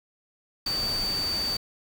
sine tone in noise, 4597 Hz, D8, 38 cents flat, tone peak -26 dBFS, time 0.66-1.57 s, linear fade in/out 5 ms, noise pink, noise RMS -35 dBFS, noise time 0.66-1.57 s, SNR +6 dB, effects none

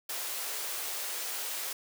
white high-pass noise, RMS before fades -36 dBFS, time 0.09-1.73 s, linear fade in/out 5 ms, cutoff 360 Hz, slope 24 dB/octave, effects none

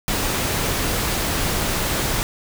pink noise, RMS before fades -22 dBFS, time 0.08-2.23 s, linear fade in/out 0 ms, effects none

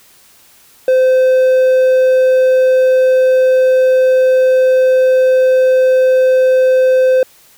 triangle tone, 516 Hz, C5, 24 cents flat, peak -5 dBFS, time 0.88-7.23 s, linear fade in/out 2 ms, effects white hiss -46 dBFS RMS until 7.57 s

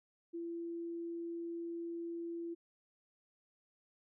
sine tone, 338 Hz, E4, 43 cents sharp, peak -39 dBFS, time 0.33-2.55 s, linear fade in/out 20 ms, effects none

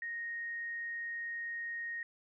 sine tone, 1864.7 Hz, A#6, in tune, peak -37 dBFS, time 0.02-2.03 s, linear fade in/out 2 ms, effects none

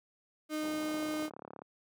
35% pulse tone, 307.4 Hz, D#4, 21 cents flat, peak -31 dBFS, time 0.49-1.3 s, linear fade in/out 50 ms
pink low-pass noise, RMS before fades -46 dBFS, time 0.62-1.24 s, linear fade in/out 5 ms, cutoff 1000 Hz, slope 96 dB/octave
click train, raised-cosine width 1 ms, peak -31 dBFS, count 29, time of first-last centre 0.83-1.619 s, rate 35.5 Hz
effects high-pass 200 Hz 12 dB/octave

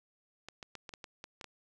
clicks, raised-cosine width 0.2 ms, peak -27 dBFS, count 9, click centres 0.486 / 0.628 / 0.753 / 0.892 / 0.938 / 1.042 / 1.241 / 1.412 / 1.443 s, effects none

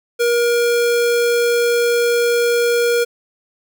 square tone, 475 Hz, A#4, 33 cents sharp, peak -14 dBFS, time 0.19-3.05 s, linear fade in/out 20 ms, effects none

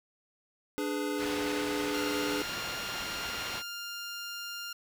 square chord, G# diminished, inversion second, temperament equal with one note detuned, 293.7 / 415.3 / 499.6 Hz, D4 / G#4 / B4, 0 / 0 / +20 cents, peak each -34 / -36 / -39 dBFS, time 0.78-2.42 s, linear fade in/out 0 ms
white low-pass noise, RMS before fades -39 dBFS, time 1.17-3.63 s, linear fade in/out 50 ms, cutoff 3300 Hz, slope 12 dB/octave
15% pulse tone, 1400 Hz, F6, 4 cents sharp, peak -31 dBFS, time 1.94-4.73 s, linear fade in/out 5 ms
effects none

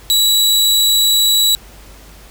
sawtooth tone, 3911 Hz, B7, 18 cents flat, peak -7 dBFS, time 0.1-1.55 s, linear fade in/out 0 ms, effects added 50 Hz sine -39 dBFS peak until 2.3 s + pink hiss -42 dBFS RMS until 2.3 s

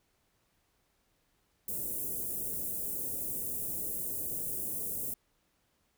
white band-stop noise, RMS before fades -36 dBFS, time 1.68-5.14 s, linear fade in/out 5 ms, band 510 to 9400 Hz, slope 24 dB/octave, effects pink hiss -74 dBFS RMS until 5.97 s

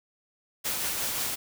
white noise with tremolo, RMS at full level -29 dBFS, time 0.64-1.36 s, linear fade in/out 20 ms, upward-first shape triangle, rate 5.6 Hz, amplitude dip 30%, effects none

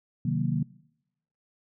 sine chord, C half-diminished seventh, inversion none, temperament equal, 130.81 / 155.56 / 185 / 233.1 Hz, C3 / Eb3 / Gb3 / Bb3, 0 / 0 / 0 / 0 cents, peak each -29 / -28 / -31 / -31 dBFS, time 0.25-0.63 s, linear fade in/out 5 ms, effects noise-tail reverb RT60 0.8 s tail -22 dB re dry

